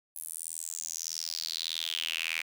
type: tone with high-pass filter sweep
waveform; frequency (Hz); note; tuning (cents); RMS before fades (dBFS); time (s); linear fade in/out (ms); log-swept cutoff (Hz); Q
square; 40.83; E1; -16; -36; 0.15-2.42; 10; 11000 to 2300; 5.5
effects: none